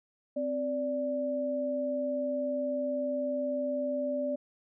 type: tone pair together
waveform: sine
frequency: 260 / 583.7 Hz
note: C4 / D5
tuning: -11 / -11 cents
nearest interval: octave + major second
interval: 1400 cents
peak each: -34 / -30 dBFS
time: 0.36-4.36 s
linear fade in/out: 10 ms
effects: none